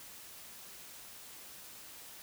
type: silence
effects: white hiss -51 dBFS RMS until 2.22 s